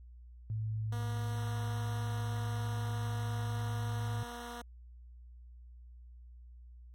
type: tone with pitch glide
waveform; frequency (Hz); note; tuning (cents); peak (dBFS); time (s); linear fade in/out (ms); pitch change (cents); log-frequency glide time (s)
sine; 109.3 to 110; A2 to A2; -11 to 0; -33; 0.5-4.23; 0; +11; 2.3-3.96
type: tone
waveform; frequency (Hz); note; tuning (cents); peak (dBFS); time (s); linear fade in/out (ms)
10% pulse; 238.9; A#3; +43; -35; 0.92-4.62; 5
effects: added 60 Hz sine -50 dBFS peak until 6.94 s + AAC 48 kbps